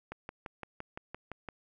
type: click train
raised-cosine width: 0.5 ms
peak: -25 dBFS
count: 9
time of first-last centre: 0.12-1.488 s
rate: 5.85 Hz
effects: none